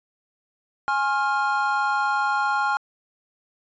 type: chord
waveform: triangle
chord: F minor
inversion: first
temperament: equal with one note detuned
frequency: 830.6 / 1072.2 / 1396.9 Hz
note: Ab5 / C6 / F6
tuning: 0 / +42 / 0 cents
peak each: -22 / -25 / -22 dBFS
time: 0.88-2.77 s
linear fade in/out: 0 ms
effects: resampled to 16000 Hz